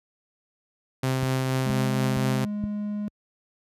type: tone with tremolo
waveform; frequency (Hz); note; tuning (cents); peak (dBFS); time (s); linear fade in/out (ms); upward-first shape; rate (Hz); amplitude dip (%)
sawtooth; 130.81; C3; 0; -18; 1.03-2.45; 5; triangle; 4.2; 25
type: click train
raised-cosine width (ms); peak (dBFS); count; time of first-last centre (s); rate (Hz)
5; -18; 4; 1.23-2.638; 2.13
type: tone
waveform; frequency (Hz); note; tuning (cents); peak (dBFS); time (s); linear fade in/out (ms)
triangle; 207.7; G#3; 0; -25; 1.66-3.08; 0
effects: high-pass 60 Hz 12 dB/octave + resampled to 32000 Hz